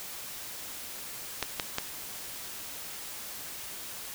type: clicks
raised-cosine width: 0.2 ms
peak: -11 dBFS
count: 3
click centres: 1.427 / 1.598 / 1.784 s
effects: white hiss -41 dBFS RMS until 4.14 s